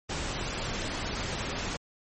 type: noise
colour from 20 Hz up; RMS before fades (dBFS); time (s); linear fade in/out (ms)
pink; -33; 0.09-1.77; 10
effects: MP3 32 kbps